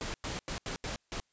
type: noise bursts at uneven times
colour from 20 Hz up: pink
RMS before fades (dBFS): -37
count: 6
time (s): 0.01-0.14 / 0.24-0.39 / 0.48-0.58 / 0.66-0.76 / 0.84-0.96 / 1.12-1.2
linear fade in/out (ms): 0
effects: white hiss -75 dBFS RMS until 1.32 s + resampled to 16000 Hz